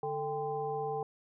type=harmonic tone with a mistuned harmonic; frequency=147.4 Hz; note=D3; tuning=7 cents sharp; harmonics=1 / 3 / 5 / 7; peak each=-43 / -35 / -36 / -45 dBFS; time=0.03-1.03 s; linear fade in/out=2 ms; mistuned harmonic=5; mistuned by=+120 cents; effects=none